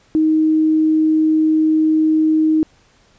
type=tone; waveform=sine; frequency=313.5 Hz; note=D#4; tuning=13 cents sharp; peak=-11 dBFS; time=0.15-2.63 s; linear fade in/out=0 ms; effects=pink hiss -54 dBFS RMS until 3.18 s + resampled to 16000 Hz